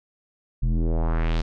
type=tone with low-pass filter sweep; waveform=square; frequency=40.82 Hz; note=E1; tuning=16 cents flat; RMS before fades=-22 dBFS; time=0.62-1.42 s; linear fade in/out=10 ms; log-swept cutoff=130 to 5000 Hz; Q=1.9; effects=none